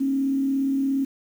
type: tone with frequency modulation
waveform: sine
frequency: 271.7 Hz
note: C#4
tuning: 35 cents flat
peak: -20 dBFS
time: 0-1.05 s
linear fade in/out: 10 ms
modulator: 37.2 Hz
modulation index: 0.32
effects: 8-bit